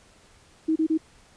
sine tone bursts, 317.8 Hz, D#4, 37 cents sharp, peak -19 dBFS, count 3, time 0.68-0.977 s, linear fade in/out 10 ms, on 79 ms, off 30 ms, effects pink hiss -56 dBFS RMS until 1.36 s + resampled to 22050 Hz

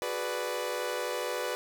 sawtooth chord, G# half-diminished seventh, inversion third, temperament equal with one note detuned, 370 / 421.3 / 493.9 / 587.3 Hz, F#4 / G#4 / B4 / D5, 0 / +25 / 0 / 0 cents, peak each -35 / -36 / -30 / -33 dBFS, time 0.02-1.55 s, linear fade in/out 0 ms, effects none

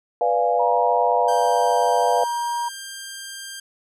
sine chord, B diminished seventh, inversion none, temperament equal, 493.9 / 587.3 / 698.5 / 830.6 Hz, B4 / D5 / F5 / Ab5, 0 / 0 / 0 / 0 cents, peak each -22 / -25 / -20 / -24 dBFS, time 0.21-2.24 s, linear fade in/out 2 ms
sine tone, 949 Hz, A#5, 31 cents sharp, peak -22 dBFS, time 0.59-2.69 s, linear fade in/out 10 ms
10% pulse tone with pitch glide, 1571 to 1590.2 Hz, G6 to G6, +3 to +24 cents, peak -24 dBFS, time 1.28-3.6 s, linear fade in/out 5 ms, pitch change +21 cents, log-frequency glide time 1.93-2.55 s
effects none

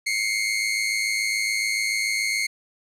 sawtooth tone pair together, 2110 / 2217 Hz, C7 / C#7, +14 / 0 cents, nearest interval minor second, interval 86 cents, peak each -21 / -22 dBFS, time 0.06-2.47 s, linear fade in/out 10 ms, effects low-pass 10000 Hz 12 dB/octave

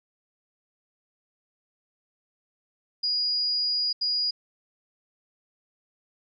sine tone bursts at uneven times, 4887 Hz, D#8, 32 cents flat, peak -23 dBFS, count 2, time 3.03-3.93 / 4.01-4.31 s, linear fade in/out 10 ms, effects none

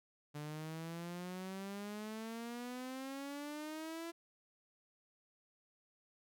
sawtooth exponential sweep, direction up, 146.83 to 338.6 Hz, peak -39 dBFS, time 0.34-4.12 s, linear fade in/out 20 ms, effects none

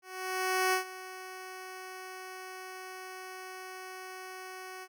10% pulse tone with ADSR envelope, 372.9 Hz, F#4, 14 cents sharp, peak -17 dBFS, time 0.02-4.88 s, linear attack 710 ms, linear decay 110 ms, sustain -17 dB, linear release 51 ms, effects none

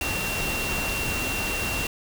sine tone in noise, 2740 Hz, F7, 34 cents flat, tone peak -29 dBFS, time 0.01-1.87 s, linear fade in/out 2 ms, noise pink, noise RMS -29 dBFS, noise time 0.01-1.87 s, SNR -3 dB, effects none

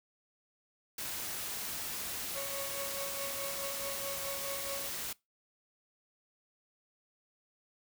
white noise, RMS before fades -39 dBFS, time 0.98-5.13 s, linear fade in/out 5 ms
35% pulse tone with tremolo, 554.4 Hz, C#5, in tune, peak -36 dBFS, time 2.33-4.9 s, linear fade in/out 50 ms, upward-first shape triangle, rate 4.7 Hz, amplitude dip 70%
effects noise-tail reverb RT60 0.2 s tail -22 dB re dry

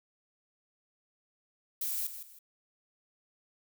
violet noise with echo, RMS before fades -34 dBFS, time 1.81-2.07 s, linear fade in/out 5 ms, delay 160 ms, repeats 2, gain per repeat -10 dB, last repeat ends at 2.39 s, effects none

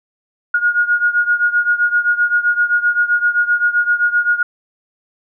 sine beating tone pair, 1434 / 1441.7 Hz, F6 / F#6, +45 / -45 cents, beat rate 7.7 Hz, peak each -14 / -17 dBFS, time 0.54-4.43 s, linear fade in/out 5 ms, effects none

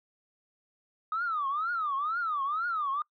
sine tone with vibrato, 1244.5 Hz, D#6, in tune, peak -27 dBFS, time 1.12-3.02 s, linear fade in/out 2 ms, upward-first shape triangle, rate 2.1 Hz, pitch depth 270 cents each way, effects noise-tail reverb RT60 0.1 s tail -24 dB re dry + tanh soft clip ceiling -23 dBFS

